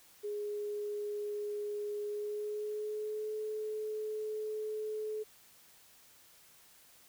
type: tone with pitch glide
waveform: sine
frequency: 415.3 to 429.9 Hz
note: G#4 to A4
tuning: 0 to -40 cents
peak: -35 dBFS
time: 0.23-5.24 s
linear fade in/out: 20 ms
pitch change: +60 cents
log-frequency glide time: 2.05-3.34 s
effects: white hiss -61 dBFS RMS until 7.08 s